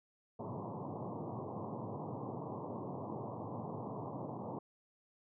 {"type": "band-pass noise", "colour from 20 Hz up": "pink", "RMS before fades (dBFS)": -43, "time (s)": [0.39, 4.59], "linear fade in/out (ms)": 5, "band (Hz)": [100, 1100], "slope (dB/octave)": 96, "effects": []}